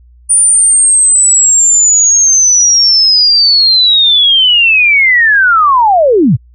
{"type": "linear sweep", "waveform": "sine", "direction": "down", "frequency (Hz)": [9397, 91.8], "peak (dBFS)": -4, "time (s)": [0.29, 6.37], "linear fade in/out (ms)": 20, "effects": ["added 60 Hz sine -38 dBFS peak until 6.54 s"]}